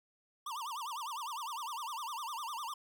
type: tone with vibrato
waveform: square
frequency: 1046.5 Hz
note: C6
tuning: in tune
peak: -39 dBFS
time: 0.46-2.74 s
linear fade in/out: 5 ms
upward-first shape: sine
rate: 9.9 Hz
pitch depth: 270 cents each way
effects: none